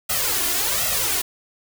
white noise with flanger, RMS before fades -22 dBFS, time 0.09-1.22 s, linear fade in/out 10 ms, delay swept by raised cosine 1.5 to 2.9 ms, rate 1.3 Hz, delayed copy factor +0.95, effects none

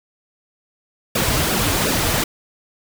pink noise with flanger, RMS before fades -19 dBFS, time 1.15-2.24 s, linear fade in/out 5 ms, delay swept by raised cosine 0.94 to 5.44 ms, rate 2.7 Hz, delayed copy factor -0.75, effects none

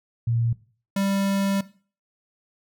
sine / square tone pair in turn, 116.54 / 196.73 Hz, A#2 / G3, 0 / +6 cents, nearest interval major sixth, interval 906 cents, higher second, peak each -20 / -22 dBFS, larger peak first, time 0.27-0.53 / 0.96-1.61 s, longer second, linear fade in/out 5 ms, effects noise-tail reverb RT60 0.4 s tail -17 dB re dry

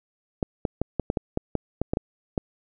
clicks, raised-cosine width 2 ms, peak -10 dBFS, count 12, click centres 0.428 / 0.652 / 0.816 / 0.997 / 1.101 / 1.172 / 1.374 / 1.553 / 1.816 / 1.935 / 1.971 / 2.378 s, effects none

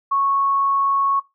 sine tone, 1104 Hz, C#6, 7 cents flat, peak -16 dBFS, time 0.11-1.2 s, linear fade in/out 10 ms, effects noise-tail reverb RT60 0.2 s tail -18 dB re dry

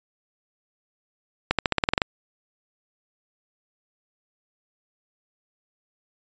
accelerating click train, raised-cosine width 0.3 ms, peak -3 dBFS, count 10, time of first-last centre 1.51-2.018 s, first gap 77 ms, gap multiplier 0.92, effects resampled to 16000 Hz

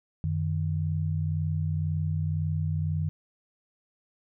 sine tone pair together, 92.5 / 154.45 Hz, F#2 / D#3, 0 / -12 cents, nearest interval major sixth, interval 888 cents, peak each -28 dBFS, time 0.24-3.09 s, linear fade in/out 0 ms, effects none

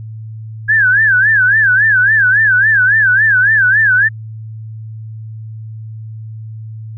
sine tone with vibrato, 1625 Hz, G#6, 38 cents flat, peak -7 dBFS, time 0.68-4.09 s, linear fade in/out 20 ms, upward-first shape sine, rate 3.6 Hz, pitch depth 170 cents each way, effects added 110 Hz sine -25 dBFS peak until 6.97 s

